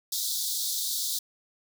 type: high-pass noise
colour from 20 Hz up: pink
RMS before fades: -30 dBFS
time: 0.12-1.19 s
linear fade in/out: 5 ms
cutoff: 3500 Hz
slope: 96 dB/octave
effects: none